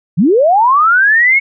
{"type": "linear sweep", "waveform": "sine", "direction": "up", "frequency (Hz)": [138.59, 2217], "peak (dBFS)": -6, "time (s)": [0.17, 1.4], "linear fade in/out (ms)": 20, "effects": []}